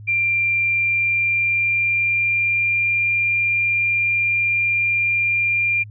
sine tone with pitch glide, 2375 to 2392 Hz, D7 to D7, +19 to +31 cents, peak -16 dBFS, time 0.07-5.84 s, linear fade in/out 20 ms, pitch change +12 cents, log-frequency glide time 0.58-3 s, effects added 105 Hz sine -35 dBFS peak until 5.9 s

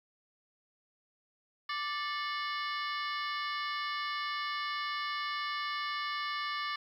harmonic tone with a mistuned harmonic, 587.3 Hz, D5, in tune, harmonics 2 / 3 / 4 / 5 / 6 / 7 / 8 / 9, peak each -36 / -40 / -42 / -44 / -46 / -47 / -48 / -49 dBFS, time 1.69-6.76 s, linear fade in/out 5 ms, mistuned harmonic 4, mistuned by -130 cents, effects 11-bit

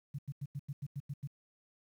sine tone bursts, 141 Hz, C#3, 30 cents sharp, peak -36 dBFS, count 9, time 0.14-1.275 s, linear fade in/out 10 ms, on 47 ms, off 89 ms, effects 11-bit

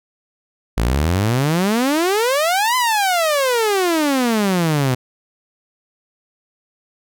sawtooth exponential two-way sweep, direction up then down, 52.2 to 1029 to 123.4 Hz, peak -11 dBFS, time 0.77-4.95 s, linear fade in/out 10 ms, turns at 2.76 s, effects none

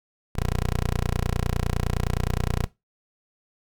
10% pulse tone, 29.71 Hz, A#0, 34 cents sharp, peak -15 dBFS, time 0.35-2.67 s, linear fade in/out 10 ms, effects noise-tail reverb RT60 0.2 s tail -18 dB re dry

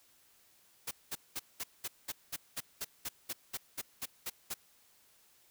white noise bursts, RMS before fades -38 dBFS, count 16, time 0.87-4.542 s, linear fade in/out 10 ms, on 42 ms, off 200 ms, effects white hiss -66 dBFS RMS until 5.5 s

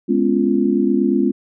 sine chord, C# dominant seventh, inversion second, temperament just, 207.9 / 249.5 / 277.2 / 346.5 Hz, G#3 / B3 / C#4 / E#4, +2 / +18 / 0 / -14 cents, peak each -19 dBFS, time 0.08-1.32 s, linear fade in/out 20 ms, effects none

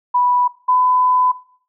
sine tone pair in turn, 985 / 1004.5 Hz, B5 / B5, -5 / +29 cents, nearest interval unison, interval 34 cents, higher second, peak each -12 / -11 dBFS, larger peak second, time 0.14-0.48 / 0.68-1.32 s, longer second, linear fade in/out 10 ms, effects noise-tail reverb RT60 0.5 s tail -19 dB re dry

